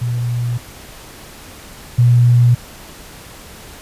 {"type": "tone pair in turn", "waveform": "sine", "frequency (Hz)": [120.5, 120.98], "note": ["B2", "B2"], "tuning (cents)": [-42, -35], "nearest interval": "unison", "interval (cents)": 7, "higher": "second", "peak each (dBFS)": [-16, -7], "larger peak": "second", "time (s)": [[0.01, 0.58], [1.98, 2.55]], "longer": "neither", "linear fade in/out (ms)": 10, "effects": ["pink hiss -37 dBFS RMS until 3.81 s", "resampled to 32000 Hz"]}